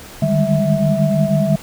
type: tone cluster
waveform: sine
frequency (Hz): 149.6 / 155.7 / 197 / 206.9 / 653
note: D3 / D#3 / G3 / G#3 / E5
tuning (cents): +32 / +2 / +9 / -6 / -17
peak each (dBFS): -18 / -20 / -18 / -22 / -19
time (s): 0.22-1.56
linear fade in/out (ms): 5
effects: pink hiss -37 dBFS RMS until 1.62 s